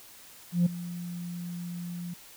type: tone with ADSR envelope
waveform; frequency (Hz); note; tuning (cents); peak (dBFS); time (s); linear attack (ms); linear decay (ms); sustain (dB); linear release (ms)
sine; 174.61; F3; 0; -16; 0.52-2.14; 140; 10; -18; 7
effects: tanh soft clip ceiling -18 dBFS + white hiss -51 dBFS RMS until 2.36 s